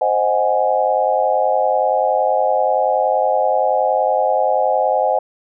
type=chord; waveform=sine; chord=Ab dominant seventh; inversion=first; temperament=equal; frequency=523.3 / 622.3 / 740 / 830.6 Hz; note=C5 / Eb5 / Gb5 / Ab5; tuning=0 / 0 / 0 / 0 cents; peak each=-19 dBFS; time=0.01-5.19 s; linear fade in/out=5 ms; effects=none